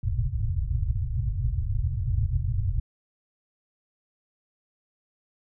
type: low-pass noise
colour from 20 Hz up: white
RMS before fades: -26 dBFS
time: 0.03-2.8 s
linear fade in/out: 5 ms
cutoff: 130 Hz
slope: 96 dB/octave
effects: none